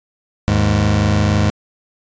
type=tone pair together; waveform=25% pulse; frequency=77.78 / 103.83 Hz; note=D#2 / G#2; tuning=0 / 0 cents; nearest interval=perfect fourth; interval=500 cents; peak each=-14 / -10 dBFS; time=0.48-1.5 s; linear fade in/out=0 ms; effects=resampled to 16000 Hz